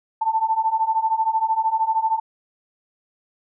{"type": "beating tone pair", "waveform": "sine", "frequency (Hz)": [880, 893], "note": ["A5", "A5"], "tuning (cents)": [0, 25], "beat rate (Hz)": 13, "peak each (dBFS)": [-22, -20], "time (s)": [0.21, 2.2], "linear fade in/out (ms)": 10, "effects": []}